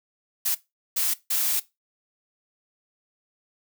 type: noise bursts at uneven times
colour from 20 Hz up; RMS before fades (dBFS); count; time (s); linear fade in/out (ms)
blue; -24; 3; 0.45-0.55 / 0.96-1.14 / 1.3-1.6; 10
effects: noise-tail reverb RT60 0.2 s tail -18 dB re dry